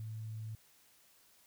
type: tone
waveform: sine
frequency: 110 Hz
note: A2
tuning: in tune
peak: -40 dBFS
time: 0-0.55 s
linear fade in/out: 0 ms
effects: white hiss -66 dBFS RMS until 1.46 s